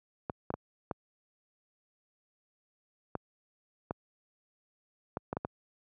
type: clicks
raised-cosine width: 1 ms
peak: -19 dBFS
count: 10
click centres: 0.298 / 0.504 / 0.54 / 0.912 / 3.153 / 3.909 / 5.171 / 5.329 / 5.369 / 5.449 s
effects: high-pass 80 Hz 12 dB/octave